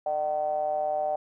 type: ring-modulated tone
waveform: triangle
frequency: 78 Hz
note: D#2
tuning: 5 cents sharp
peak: -20 dBFS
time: 0.06-1.16 s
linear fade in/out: 5 ms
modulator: 682 Hz
effects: none